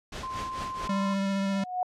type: noise with tremolo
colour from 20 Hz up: pink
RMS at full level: -35 dBFS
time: 0.12-0.88 s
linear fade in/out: 5 ms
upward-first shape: triangle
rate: 4.5 Hz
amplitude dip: 85%
type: tone with pitch glide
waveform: sine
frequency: 1044 to 1036.2 Hz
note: C6 to C6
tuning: -4 to -17 cents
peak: -32 dBFS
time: 0.23-1.14 s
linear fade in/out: 5 ms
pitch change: -13 cents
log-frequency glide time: 0.79-0.93 s
type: tone with vibrato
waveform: square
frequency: 196 Hz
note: G3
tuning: in tune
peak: -26 dBFS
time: 0.89-1.64 s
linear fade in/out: 5 ms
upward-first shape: sine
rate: 15 Hz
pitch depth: 13 cents each way
type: tone with exponential growth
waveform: sine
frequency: 730 Hz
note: F#5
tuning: 24 cents flat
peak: -22 dBFS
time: 1.4-1.83 s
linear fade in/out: 2 ms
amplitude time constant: 93 ms
effects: low-pass 6000 Hz 12 dB/octave + MP3 96 kbps